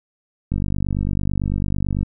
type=click train; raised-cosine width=5 ms; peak=-10 dBFS; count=75; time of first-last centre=0.52-2.03 s; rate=49 Hz; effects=none